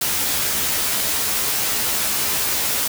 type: noise with comb filter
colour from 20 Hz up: white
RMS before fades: -21 dBFS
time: 0.01-2.88 s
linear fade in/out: 5 ms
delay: 14 ms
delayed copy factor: +0.65
effects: none